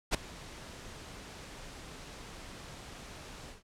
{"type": "noise with ADSR envelope", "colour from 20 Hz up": "pink", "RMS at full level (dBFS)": -25, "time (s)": [0.11, 3.63], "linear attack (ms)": 35, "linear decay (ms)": 5, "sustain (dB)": -22, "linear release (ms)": 150, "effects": ["low-pass 8000 Hz 12 dB/octave"]}